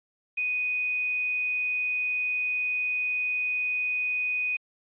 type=tone with quantisation; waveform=sine; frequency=2489 Hz; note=D#7; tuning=in tune; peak=-25 dBFS; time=0.37-4.57 s; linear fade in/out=10 ms; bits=8; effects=resampled to 8000 Hz